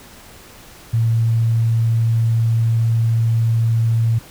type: tone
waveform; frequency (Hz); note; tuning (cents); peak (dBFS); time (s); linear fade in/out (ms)
sine; 114.2; A#2; -35; -13; 0.93-4.19; 10
effects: pink hiss -42 dBFS RMS until 4.3 s